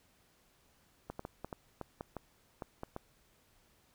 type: clicks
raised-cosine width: 1 ms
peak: -26 dBFS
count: 11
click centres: 1.1 / 1.194 / 1.251 / 1.446 / 1.528 / 1.813 / 2.009 / 2.167 / 2.622 / 2.834 / 2.964 s
effects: pink hiss -69 dBFS RMS until 3.94 s